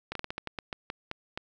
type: slowing click train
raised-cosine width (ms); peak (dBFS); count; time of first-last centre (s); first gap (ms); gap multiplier
0.3; -18; 12; 0.12-1.375; 33; 1.23
effects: none